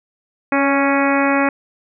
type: harmonic tone with a mistuned harmonic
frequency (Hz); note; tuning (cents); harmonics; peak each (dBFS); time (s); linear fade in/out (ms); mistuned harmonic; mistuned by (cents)
277.2; C#4; 0; 1 / 2 / 3 / 4 / 5 / 6 / 7 / 8 / 9; -17 / -20 / -22 / -23 / -24 / -25 / -25 / -26 / -27; 0.52-1.49; 2; 2; +18
effects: none